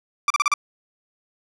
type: tone bursts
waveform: 30% pulse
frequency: 1174.7 Hz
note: D6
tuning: in tune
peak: -13 dBFS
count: 5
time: 0.28-0.539 s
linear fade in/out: 2 ms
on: 23 ms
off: 36 ms
effects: low-pass 7000 Hz 12 dB/octave